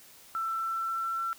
sine tone with pitch glide, 1335 to 1348.2 Hz, E6 to E6, +22 to +39 cents, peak -29 dBFS, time 0.35-1.33 s, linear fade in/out 0 ms, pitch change +17 cents, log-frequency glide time 0.47-1.21 s, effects white hiss -54 dBFS RMS until 1.38 s

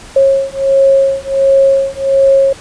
sine beating tone pair, 543 / 544.4 Hz, C#5 / C#5, -36 / -31 cents, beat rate 1.4 Hz, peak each -10 dBFS, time 0.16-2.53 s, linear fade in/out 5 ms, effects pink hiss -34 dBFS RMS until 2.6 s + resampled to 22050 Hz

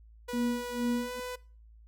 sawtooth tone with pitch glide, 488.8 to 498.8 Hz, B4 to B4, -18 to +17 cents, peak -32 dBFS, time 0.28-1.36 s, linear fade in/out 10 ms, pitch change +35 cents, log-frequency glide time 0.94-1.15 s
sine tone with tremolo, 238.8 Hz, A#3, 42 cents sharp, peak -26 dBFS, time 0.33-1.2 s, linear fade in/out 5 ms, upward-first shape sine, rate 2.2 Hz, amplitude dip 100%
effects noise-tail reverb RT60 0.4 s tail -22 dB re dry + added 55 Hz sine -52 dBFS peak until 1.87 s

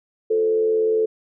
sine tone with frequency modulation, 438.9 Hz, A4, 4 cents flat, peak -16 dBFS, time 0.3-1.06 s, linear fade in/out 10 ms, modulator 83.3 Hz, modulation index 0.42, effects none

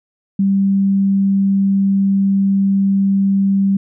sine tone, 196 Hz, G3, in tune, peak -11 dBFS, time 0.39-3.77 s, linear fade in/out 5 ms, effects none

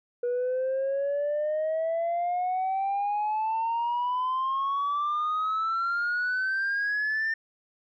sine exponential sweep, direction up, 482 to 1806 Hz, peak -23 dBFS, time 0.23-7.34 s, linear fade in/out 5 ms, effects tanh soft clip ceiling -23 dBFS

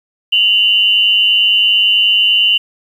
sine tone pair together, 2794 / 3003 Hz, F7 / F#7, 0 / +25 cents, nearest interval minor second, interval 125 cents, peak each -11 dBFS, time 0.32-2.58 s, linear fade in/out 10 ms, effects 7-bit

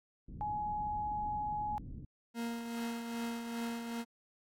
pink low-pass noise, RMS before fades -46 dBFS, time 0.28-2.05 s, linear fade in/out 5 ms, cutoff 270 Hz, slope 24 dB/octave
sine tone, 840 Hz, G#5, 19 cents sharp, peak -34 dBFS, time 0.41-1.78 s, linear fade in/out 0 ms
40% pulse tone with tremolo, 233.1 Hz, A#3, in tune, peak -34 dBFS, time 2.34-4.05 s, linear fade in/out 50 ms, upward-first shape triangle, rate 2.5 Hz, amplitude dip 50%
effects AAC 48 kbps

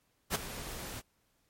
pink noise with ADSR envelope, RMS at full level -28 dBFS, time 0.3-1.02 s, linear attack 50 ms, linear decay 13 ms, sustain -14 dB, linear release 36 ms, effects pink hiss -74 dBFS RMS until 1.49 s + MP3 64 kbps

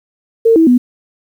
sine tone with pitch steps, 454.9 / 325.1 / 247 Hz, A#4 / E4 / B3, -42 / -24 / 0 cents, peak -5 dBFS, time 0.45-0.78 s, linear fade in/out 10 ms, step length 110 ms, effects 7-bit

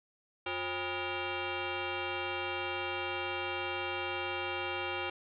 sine tone with frequency modulation, 983 Hz, B5, 8 cents flat, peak -33 dBFS, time 0.46-5.1 s, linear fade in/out 5 ms, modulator 447 Hz, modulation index 4.8, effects none

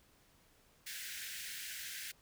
pink high-pass noise, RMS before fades -45 dBFS, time 0.86-2.12 s, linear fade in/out 10 ms, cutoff 1500 Hz, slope 96 dB/octave, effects pink hiss -68 dBFS RMS until 2.21 s

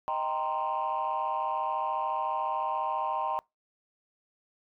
sine chord, C minor seventh, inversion first, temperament equal, 622.3 / 784 / 932.3 / 1046.5 Hz, Eb5 / G5 / Bb5 / C6, 0 / 0 / 0 / 0 cents, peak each -36 / -32 / -31 / -32 dBFS, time 0.08-3.39 s, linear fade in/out 0 ms, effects noise-tail reverb RT60 0.2 s tail -26 dB re dry + tanh soft clip ceiling -22 dBFS

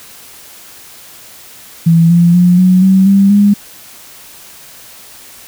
sine tone with pitch steps, 166.1 / 171.86 / 177.82 / 183.98 / 190.36 / 196.96 / 203.8 Hz, E3 / F3 / F3 / F#3 / F#3 / G3 / G#3, +13 / -28 / +31 / -10 / +49 / +8 / -32 cents, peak -4 dBFS, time 1.86-3.54 s, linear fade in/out 10 ms, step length 240 ms, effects white hiss -36 dBFS RMS until 5.47 s

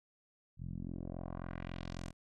10% pulse tone with low-pass filter sweep, 43.65 Hz, F1, in tune, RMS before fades -43 dBFS, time 0.57-2.13 s, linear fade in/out 50 ms, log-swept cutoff 120 to 9500 Hz, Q 1.6, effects none

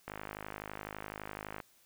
click train, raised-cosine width 0.5 ms, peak -25 dBFS, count 80, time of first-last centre 0.08-1.602 s, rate 51.9 Hz, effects white hiss -66 dBFS RMS until 1.85 s

